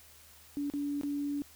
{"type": "tone with dropouts", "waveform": "sine", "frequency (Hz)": 287, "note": "D4", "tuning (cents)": -40, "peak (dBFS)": -31, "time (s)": [0.57, 1.42], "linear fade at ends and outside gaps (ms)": 0, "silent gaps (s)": [[0.7, 0.737], [1.012, 1.034]], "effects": ["added 77 Hz sine -63 dBFS peak until 1.55 s", "white hiss -57 dBFS RMS until 1.55 s"]}